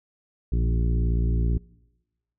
harmonic tone with a mistuned harmonic, 58.27 Hz, A#1, in tune, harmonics 1 / 2 / 3 / 4 / 5 / 6 / 7, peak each -21 / -28 / -32 / -38 / -38 / -40 / -42 dBFS, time 0.52-1.58 s, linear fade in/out 5 ms, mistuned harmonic 3, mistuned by -31 cents, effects noise-tail reverb RT60 1.0 s tail -23 dB re dry

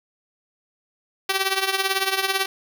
5% pulse tone with tremolo, 385.8 Hz, G4, 28 cents flat, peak -6 dBFS, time 1.29-2.46 s, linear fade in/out 5 ms, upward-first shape triangle, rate 18 Hz, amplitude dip 80%, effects none

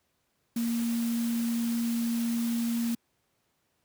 sine tone in noise, 233.1 Hz, A#3, in tune, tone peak -26 dBFS, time 0.56-2.95 s, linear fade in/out 5 ms, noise white, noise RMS -41 dBFS, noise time 0.56-2.95 s, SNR +12 dB, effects pink hiss -74 dBFS RMS until 3.84 s + high-pass 80 Hz 12 dB/octave

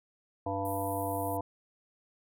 harmonic tone, 98.3 Hz, G2, 5 cents sharp, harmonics 1 / 3 / 5 / 7 / 9 / 10, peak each -38 / -38 / -38 / -35 / -39 / -40 dBFS, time 0.46-1.41 s, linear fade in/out 5 ms
pink band-pass noise, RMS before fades -46 dBFS, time 0.65-1.37 s, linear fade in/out 2 ms, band 10000 to 15000 Hz, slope 48 dB/octave
effects none

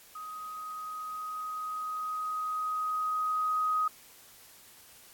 sine tone with level ramp, 1255 Hz, D#6, 15 cents sharp, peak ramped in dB -39 to -25 dBFS, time 0.15-3.88 s, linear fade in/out 5 ms, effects white hiss -55 dBFS RMS until 5.13 s + AAC 64 kbps

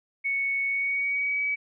sine tone with pitch glide, 2217 to 2279 Hz, C#7 to C#7, 0 to +47 cents, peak -24 dBFS, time 0.24-1.56 s, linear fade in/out 20 ms, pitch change +47 cents, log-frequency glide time 0.66-1.43 s, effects none

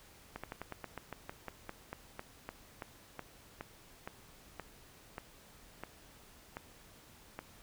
slowing click train, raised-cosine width 0.5 ms, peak -26 dBFS, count 23, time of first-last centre 0.36-7.39 s, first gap 76 ms, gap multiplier 1.12, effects pink hiss -59 dBFS RMS until 7.62 s

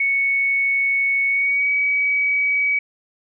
sine tone with pitch glide, 2217 to 2271 Hz, C#7 to C#7, 0 to +41 cents, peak -16 dBFS, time 0-2.79 s, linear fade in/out 5 ms, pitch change +41 cents, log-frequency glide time 1.28-1.71 s, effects none

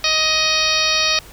harmonic tone with a mistuned harmonic, 626 Hz, D#5, 10 cents sharp, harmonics 1 / 2 / 3 / 4 / 5 / 6 / 7 / 8 / 9, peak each -27 / -25 / -26 / -21 / -26 / -22 / -21 / -25 / -24 dBFS, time 0.04-1.19 s, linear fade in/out 2 ms, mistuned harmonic 7, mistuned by +24 cents, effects added 50 Hz sine -42 dBFS peak until 1.32 s + pink hiss -42 dBFS RMS until 1.32 s

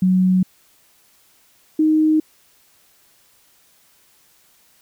sine tone pair in turn, 185.1 / 311.3 Hz, F#3 / D#4, +1 / +1 cents, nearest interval major sixth, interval 900 cents, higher second, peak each -12 dBFS, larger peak neither, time 0.02-0.43 / 1.79-2.2 s, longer neither, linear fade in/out 5 ms, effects white hiss -56 dBFS RMS until 4.81 s

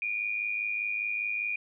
sine tone pair together, 2349 / 2454 Hz, D7 / D#7, 0 / -25 cents, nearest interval minor second, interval 75 cents, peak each -34 / -30 dBFS, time 0.02-1.56 s, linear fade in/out 2 ms, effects none

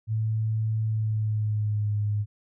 sine tone with pitch glide, 110 to 104.31 Hz, A2 to G#2, 0 to +8 cents, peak -23 dBFS, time 0.07-2.26 s, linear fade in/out 50 ms, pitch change -92 cents, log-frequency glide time 0.85-1.93 s, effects none

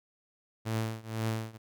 sawtooth tone with tremolo, 111.4 Hz, A2, 22 cents sharp, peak -24 dBFS, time 0.65-1.58 s, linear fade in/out 20 ms, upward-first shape triangle, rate 2 Hz, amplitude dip 95%, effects none

